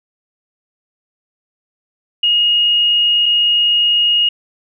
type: tone pair in turn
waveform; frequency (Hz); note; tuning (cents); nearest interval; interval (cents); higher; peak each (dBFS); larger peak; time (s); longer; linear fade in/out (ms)
sine; 2868 / 2868; F7 / F7; +45 / +45; unison; 0; neither; -10; neither; 2.23-3.26 / 3.26-4.29; neither; 5
effects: none